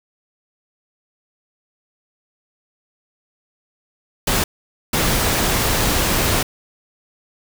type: noise bursts at uneven times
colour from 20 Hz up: pink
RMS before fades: -18 dBFS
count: 2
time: 4.27-4.44 / 4.93-6.43 s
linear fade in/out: 5 ms
effects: none